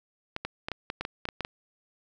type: clicks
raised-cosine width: 0.3 ms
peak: -16 dBFS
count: 11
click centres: 0.364 / 0.45 / 0.685 / 0.717 / 0.901 / 1.01 / 1.051 / 1.254 / 1.288 / 1.407 / 1.449 s
effects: none